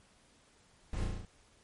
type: noise with echo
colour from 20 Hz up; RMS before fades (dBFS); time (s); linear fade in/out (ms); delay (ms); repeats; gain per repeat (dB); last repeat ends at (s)
brown; -37; 0.93-1.04; 2; 35; 6; -2; 1.25
effects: pink hiss -65 dBFS RMS until 1.63 s + MP3 48 kbps